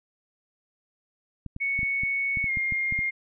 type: clicks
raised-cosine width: 5 ms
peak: -23 dBFS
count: 11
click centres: 1.463 / 1.564 / 1.791 / 1.831 / 2.035 / 2.372 / 2.442 / 2.572 / 2.723 / 2.924 / 2.99 s
type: tone with pitch glide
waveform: sine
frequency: 2217 to 2124 Hz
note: C#7 to C7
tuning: 0 to +25 cents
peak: -24 dBFS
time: 1.6-3.11 s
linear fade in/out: 20 ms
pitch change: -75 cents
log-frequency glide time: 2.46-2.51 s
effects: none